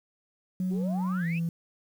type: tone with pitch glide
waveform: sine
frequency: 184.5 to 167.24 Hz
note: F#3 to E3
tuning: -5 to +25 cents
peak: -25 dBFS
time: 0.6-1.49 s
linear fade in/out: 2 ms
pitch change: -170 cents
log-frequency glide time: 1.18-1.25 s
type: exponential sweep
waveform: sine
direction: up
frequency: 350.6 to 2777 Hz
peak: -34 dBFS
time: 0.7-1.4 s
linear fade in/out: 20 ms
effects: tanh soft clip ceiling -22 dBFS + 9-bit